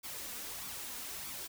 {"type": "noise with flanger", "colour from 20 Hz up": "white", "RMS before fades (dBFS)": -43, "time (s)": [0.03, 1.48], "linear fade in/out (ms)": 20, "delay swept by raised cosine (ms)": [0.85, 4.15], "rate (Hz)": 1.6, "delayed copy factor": 0.5, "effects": []}